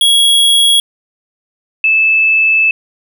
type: tone pair in turn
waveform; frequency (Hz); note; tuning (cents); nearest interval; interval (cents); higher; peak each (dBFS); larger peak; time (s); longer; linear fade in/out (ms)
square / sine; 3322 / 2622; G#7 / E7; 0 / -10; major third; 410; first; -7; neither; 0.01-0.8 / 1.84-2.71; second; 2
effects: none